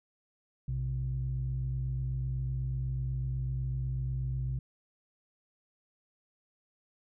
sine tone pair together, 60.83 / 128.9 Hz, B1 / C3, -26 / -26 cents, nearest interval octave + minor second, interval 1300 cents, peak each -34 / -31 dBFS, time 0.68-4.59 s, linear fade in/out 5 ms, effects tanh soft clip ceiling -24 dBFS

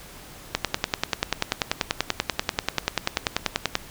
click train, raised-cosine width 0.2 ms, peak -3 dBFS, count 34, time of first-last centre 0.55-3.754 s, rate 10.3 Hz, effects pink hiss -44 dBFS RMS until 3.9 s

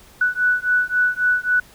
sine beating tone pair, 1480 / 1483.7 Hz, F#6 / F#6, 0 / +4 cents, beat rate 3.7 Hz, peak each -19 dBFS, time 0.21-1.6 s, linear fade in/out 5 ms, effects pink hiss -48 dBFS RMS until 1.74 s

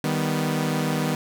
sawtooth chord, Eb augmented, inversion none, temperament equal, 155.56 / 196 / 246.9 Hz, Eb3 / G3 / B3, 0 / 0 / 0 cents, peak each -21 / -25 / -23 dBFS, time 0.04-1.15 s, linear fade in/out 2 ms, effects none

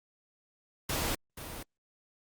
pink noise with echo, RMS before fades -32 dBFS, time 0.89-1.15 s, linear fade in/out 5 ms, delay 480 ms, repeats 1, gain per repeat -10 dB, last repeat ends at 1.63 s, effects Opus 48 kbps

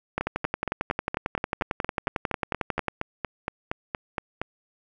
two click trains, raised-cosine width 0.5 ms, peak -10 / -12 dBFS, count 31 / 19, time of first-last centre 0.18-2.883 / 0.21-4.416 s, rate 11.1 / 4.28 Hz, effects none

